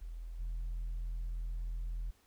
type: tone with level steps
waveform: sine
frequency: 41.69 Hz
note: E1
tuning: 20 cents sharp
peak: -40 / -33 dBFS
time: 0.01-2.11 s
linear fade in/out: 10 ms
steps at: 0.39 s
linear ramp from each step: 10 ms
effects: tanh soft clip ceiling -34 dBFS + pink hiss -69 dBFS RMS until 2.26 s